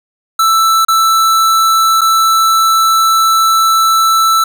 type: tone with dropouts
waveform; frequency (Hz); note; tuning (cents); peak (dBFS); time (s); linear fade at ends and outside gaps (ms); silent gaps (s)
square; 1323; E6; +6; -8; 0.39-4.44; 5; 0.85-0.883 / 2.01-2.015
effects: none